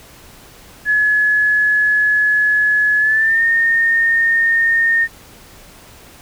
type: tone with pitch glide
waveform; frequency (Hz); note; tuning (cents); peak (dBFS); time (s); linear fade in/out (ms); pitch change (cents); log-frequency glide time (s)
sine; 1700 to 1832.6; G#6 to A#6; +40 to -30; -11; 0.85-5.08; 50; +130; 2.98-3.43
effects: pink hiss -42 dBFS RMS until 6.21 s